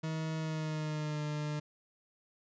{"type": "tone with pitch glide", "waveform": "40% pulse", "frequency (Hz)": [158.9, 149.98], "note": ["D#3", "D3"], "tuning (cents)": [37, 37], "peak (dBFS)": -33, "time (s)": [0.03, 1.6], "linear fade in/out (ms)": 10, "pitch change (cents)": -100, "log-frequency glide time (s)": [0.38, 1.22], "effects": ["resampled to 16000 Hz"]}